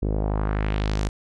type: tone with low-pass filter sweep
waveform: sawtooth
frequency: 51.91 Hz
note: G#1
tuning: in tune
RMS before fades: -24 dBFS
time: 0.02-1.09 s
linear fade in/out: 5 ms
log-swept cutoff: 380 to 8000 Hz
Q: 1.6
effects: none